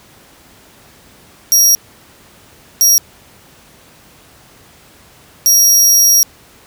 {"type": "tone bursts at uneven times", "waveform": "sawtooth", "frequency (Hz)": 5660, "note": "F8", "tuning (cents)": 22, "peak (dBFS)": -4, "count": 3, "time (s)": [[1.52, 1.75], [2.81, 2.98], [5.46, 6.23]], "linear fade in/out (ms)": 0, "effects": ["pink hiss -44 dBFS RMS until 6.66 s", "high-pass 60 Hz 12 dB/octave"]}